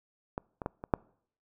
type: clicks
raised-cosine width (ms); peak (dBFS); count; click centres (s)
1; -19 / -23 / -18 / -25 / -9; 5; 0.379 / 0.618 / 0.661 / 0.839 / 0.938
effects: noise-tail reverb RT60 0.6 s tail -26 dB re dry